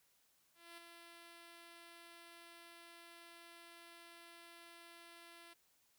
5% pulse tone with ADSR envelope, 339.3 Hz, F4, 50 cents flat, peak -40 dBFS, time 0.54-5.54 s, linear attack 240 ms, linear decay 3 ms, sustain -5 dB, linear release 13 ms, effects white hiss -75 dBFS RMS until 5.98 s

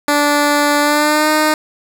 10% pulse tone with pitch glide, 291.6 to 307.2 Hz, D4 to D#4, -12 to -22 cents, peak -3 dBFS, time 0.08-1.54 s, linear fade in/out 2 ms, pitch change +90 cents, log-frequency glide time 0.8-1.29 s, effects none

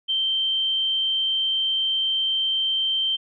sine tone, 3128 Hz, G7, 4 cents flat, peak -20 dBFS, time 0.08-3.17 s, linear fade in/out 20 ms, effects none

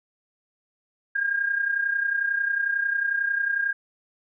sine tone with amplitude modulation, 1616 Hz, G#6, 48 cents flat, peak -19 dBFS, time 1.15-3.73 s, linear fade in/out 10 ms, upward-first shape sine, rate 31.1 Hz, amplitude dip 65%, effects none

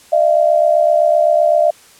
sine tone pair together, 611 / 678.8 Hz, D#5 / F5, -32 / -49 cents, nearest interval major second, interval 183 cents, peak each -12 dBFS, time 0.12-1.71 s, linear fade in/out 10 ms, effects white hiss -45 dBFS RMS until 1.99 s + low-pass 11000 Hz 12 dB/octave

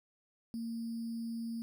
sine tone with sample-and-hold, 229.8 Hz, A#3, 25 cents flat, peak -36 dBFS, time 0.54-1.62 s, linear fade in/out 0 ms, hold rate 4900 Hz, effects none

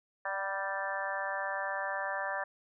harmonic tone with a mistuned harmonic, 196 Hz, G3, in tune, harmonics 3 / 4 / 5 / 6 / 7 / 8 / 9, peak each -39 / -40 / -40 / -42 / -46 / -40 / -38 dBFS, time 0.25-2.44 s, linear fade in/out 5 ms, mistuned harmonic 4, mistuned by -31 cents, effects none

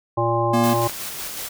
harmonic tone, 116.54 Hz, A#2, in tune, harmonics 1 / 3 / 5 / 7 / 9, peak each -24 / -24 / -24 / -24 / -24 dBFS, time 0.17-0.88 s, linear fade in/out 10 ms
square tone, 237.4 Hz, A#3, 32 cents sharp, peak -19 dBFS, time 0.53-0.74 s, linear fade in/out 10 ms
white noise with tremolo, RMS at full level -30 dBFS, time 0.63-1.49 s, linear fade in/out 10 ms, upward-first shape square, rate 5.4 Hz, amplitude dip 25%
clicks, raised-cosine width 0.3 ms, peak -19 / -15 dBFS, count 2, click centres 0.84 / 0.896 s
effects none

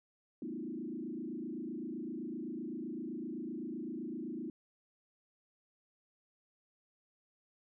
sine tone with frequency modulation, 277.2 Hz, C#4, in tune, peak -38 dBFS, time 0.42-4.5 s, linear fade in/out 2 ms, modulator 27.8 Hz, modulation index 2.5, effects none

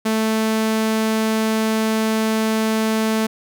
sawtooth tone, 220 Hz, A3, in tune, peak -13 dBFS, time 0.05-3.27 s, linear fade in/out 10 ms, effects none

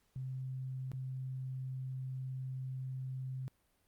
sine tone with dropouts, 130.5 Hz, C3, 4 cents flat, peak -38 dBFS, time 0.16-3.48 s, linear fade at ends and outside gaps 0 ms, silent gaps 0.917-0.934 s, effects pink hiss -75 dBFS RMS until 3.87 s + Opus 48 kbps

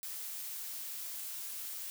blue noise, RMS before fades -42 dBFS, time 0.03-1.9 s, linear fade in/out 0 ms, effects none

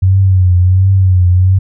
sine tone with vibrato, 92.9 Hz, F#2, 7 cents sharp, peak -5 dBFS, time 0.02-1.59 s, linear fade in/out 10 ms, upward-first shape triangle, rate 1.4 Hz, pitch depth 78 cents each way, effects none

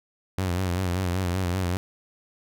sawtooth tone with vibrato, 91 Hz, F#2, 28 cents flat, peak -20 dBFS, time 0.38-1.77 s, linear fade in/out 0 ms, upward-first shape sine, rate 5.2 Hz, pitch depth 82 cents each way, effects none

